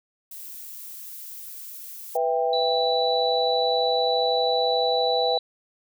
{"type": "noise", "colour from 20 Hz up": "violet", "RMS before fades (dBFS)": -39, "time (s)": [0.31, 2.17], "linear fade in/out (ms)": 5}
{"type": "chord", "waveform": "sine", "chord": "E minor", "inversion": "second", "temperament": "just", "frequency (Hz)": [494.4, 659.3, 791.1], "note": ["B4", "E5", "G5"], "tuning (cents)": [2, 0, 16], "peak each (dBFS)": [-24, -26, -25], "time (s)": [2.15, 5.38], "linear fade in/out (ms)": 5}
{"type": "tone", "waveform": "sine", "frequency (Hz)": 3951, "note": "B7", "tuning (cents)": 0, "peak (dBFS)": -26, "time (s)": [2.53, 5.39], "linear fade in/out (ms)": 2}
{"effects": []}